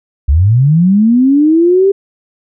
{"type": "linear sweep", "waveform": "sine", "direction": "up", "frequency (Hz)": [63.3, 400], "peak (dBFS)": -5, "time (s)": [0.28, 1.92], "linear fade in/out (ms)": 10, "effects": []}